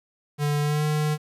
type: tone with pitch glide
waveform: square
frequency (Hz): 146.83 to 151.48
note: D3 to D#3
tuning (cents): 0 to -46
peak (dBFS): -22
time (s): 0.38-1.18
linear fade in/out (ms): 50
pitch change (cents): +54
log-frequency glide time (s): 0.61-0.85
effects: resampled to 32000 Hz + 9-bit